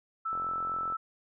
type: tone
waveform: sine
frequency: 1318.5 Hz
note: E6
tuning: in tune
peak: -30 dBFS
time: 0.25-0.97 s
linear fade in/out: 10 ms
type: click train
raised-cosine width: 1 ms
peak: -31 dBFS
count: 27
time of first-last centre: 0.33-0.924 s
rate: 43.8 Hz
effects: none